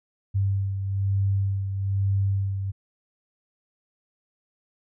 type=beating tone pair; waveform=sine; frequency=98 / 99.1 Hz; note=G2 / G2; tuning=0 / +19 cents; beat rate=1.1 Hz; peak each=-22 / -31 dBFS; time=0.34-2.72 s; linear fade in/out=20 ms; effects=none